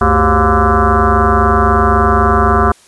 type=tone with frequency modulation; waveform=sine; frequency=554.4 Hz; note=C#5; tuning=in tune; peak=-7 dBFS; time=0.01-2.72 s; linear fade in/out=5 ms; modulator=155 Hz; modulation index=5.3; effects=white hiss -45 dBFS RMS until 2.87 s + resampled to 24000 Hz